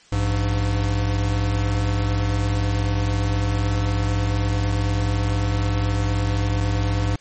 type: tone pair together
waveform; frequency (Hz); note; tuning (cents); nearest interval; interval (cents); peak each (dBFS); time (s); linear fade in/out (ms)
square; 57.28 / 101.3; A#1 / G#2; -30 / -43; minor seventh; 987; -24 / -21; 0.12-7.16; 5
effects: white hiss -52 dBFS RMS until 7.2 s + MP3 32 kbps